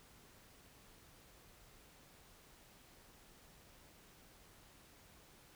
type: silence
effects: pink hiss -63 dBFS RMS until 5.55 s